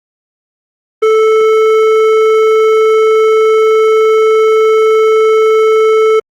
sine tone with hard clipping, 438.3 Hz, A4, 7 cents flat, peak -7 dBFS, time 1.02-6.2 s, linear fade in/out 10 ms, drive 10 dB, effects Opus 24 kbps

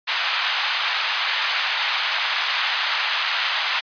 white band-pass noise, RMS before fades -23 dBFS, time 0.07-3.81 s, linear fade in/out 20 ms, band 850 to 3900 Hz, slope 24 dB/octave, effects resampled to 11025 Hz

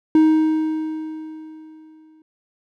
triangle tone with exponential decay, 313.8 Hz, D#4, 15 cents sharp, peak -7 dBFS, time 0.15-2.22 s, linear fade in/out 2 ms, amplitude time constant 450 ms, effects none

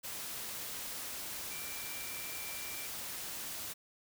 sine tone in noise, 2349 Hz, D7, in tune, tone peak -48 dBFS, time 1.5-2.88 s, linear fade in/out 20 ms, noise white, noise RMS -42 dBFS, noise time 0.03-3.74 s, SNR -9 dB, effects none

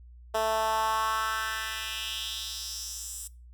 10% pulse tone with high-pass filter sweep, 220.2 Hz, A3, 2 cents sharp, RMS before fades -31 dBFS, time 0.34-3.28 s, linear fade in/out 10 ms, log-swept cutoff 560 to 8600 Hz, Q 2.7, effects noise-tail reverb RT60 0.3 s tail -20 dB re dry + added 60 Hz sine -47 dBFS peak until 3.53 s

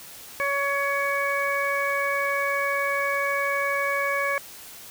harmonic tone, 561 Hz, C#5, 21 cents sharp, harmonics 1 / 2 / 3 / 4, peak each -28 / -28 / -28 / -28 dBFS, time 0.4-4.38 s, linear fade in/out 0 ms, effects white hiss -43 dBFS RMS until 4.9 s

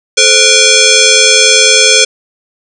sine tone with frequency modulation, 1482 Hz, F#6, 2 cents sharp, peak -3 dBFS, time 0.17-2.05 s, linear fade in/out 10 ms, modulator 958 Hz, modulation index 6.1, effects none

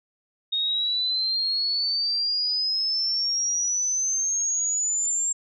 sine exponential sweep, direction up, 3710 to 7459 Hz, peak -22 dBFS, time 0.52-5.33 s, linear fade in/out 10 ms, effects none

